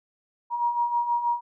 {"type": "beating tone pair", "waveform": "sine", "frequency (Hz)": [947, 953.3], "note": ["A#5", "A#5"], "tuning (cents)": [27, 39], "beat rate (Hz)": 6.3, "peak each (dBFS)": [-30, -23], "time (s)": [0.5, 1.41], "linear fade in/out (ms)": 50, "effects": []}